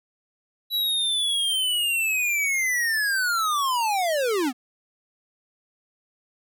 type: linear sweep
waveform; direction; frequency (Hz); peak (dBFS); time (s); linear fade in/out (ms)
square; down; 3945 to 234.1; -22; 0.7-4.53; 50
effects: none